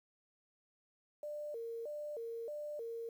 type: tone with vibrato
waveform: sine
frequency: 523.3 Hz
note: C5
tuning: in tune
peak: -40 dBFS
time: 1.23-3.09 s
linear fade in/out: 2 ms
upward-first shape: square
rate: 1.6 Hz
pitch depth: 220 cents each way
effects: 11-bit